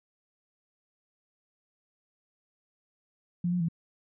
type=tone with pitch steps; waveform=sine; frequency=174.9 / 178.2 / 166 Hz; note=F3 / F3 / E3; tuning=+3 / +35 / +12 cents; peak=-25 dBFS; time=3.44-3.686 s; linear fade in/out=5 ms; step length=82 ms; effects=none